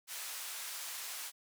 white band-pass noise, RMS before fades -43 dBFS, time 0.07-1.32 s, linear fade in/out 50 ms, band 850 to 14000 Hz, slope 12 dB/octave, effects none

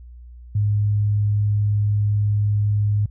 sine tone, 103.83 Hz, G#2, in tune, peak -16 dBFS, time 0.55-3.06 s, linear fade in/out 5 ms, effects added 60 Hz sine -38 dBFS peak until 3.1 s

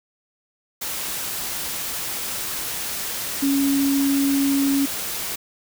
sine tone in noise, 277.2 Hz, C#4, in tune, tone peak -17 dBFS, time 3.42-4.86 s, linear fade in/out 10 ms, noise white, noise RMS -28 dBFS, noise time 0.81-5.36 s, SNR +8 dB, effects none

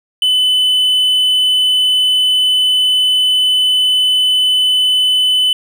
triangle tone, 3013 Hz, F#7, 31 cents sharp, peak -8 dBFS, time 0.22-5.53 s, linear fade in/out 2 ms, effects none

